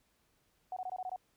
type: tone bursts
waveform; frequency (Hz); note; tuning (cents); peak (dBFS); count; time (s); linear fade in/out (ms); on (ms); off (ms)
sine; 740; F#5; 0; -36; 7; 0.72-1.161; 2; 45; 21
effects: pink hiss -74 dBFS RMS until 1.36 s